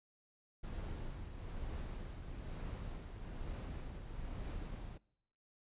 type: noise with tremolo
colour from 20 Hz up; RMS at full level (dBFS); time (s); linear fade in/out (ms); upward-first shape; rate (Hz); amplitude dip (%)
brown; -42; 0.63-4.98; 10; triangle; 1.1; 50
effects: noise-tail reverb RT60 0.8 s tail -24 dB re dry + resampled to 8000 Hz